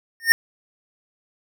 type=tone with exponential growth; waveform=square; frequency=1829 Hz; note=A#6; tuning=33 cents flat; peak=-7 dBFS; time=0.2-0.32 s; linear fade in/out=0 ms; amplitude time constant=24 ms; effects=none